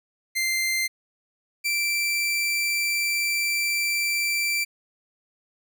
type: tone pair in turn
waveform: sawtooth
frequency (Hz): 2087 / 2343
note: C7 / D7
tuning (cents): -5 / -5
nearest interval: major second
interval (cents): 200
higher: second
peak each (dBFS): -19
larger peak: neither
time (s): 0.35-0.88 / 1.64-4.65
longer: second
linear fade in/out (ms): 20
effects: none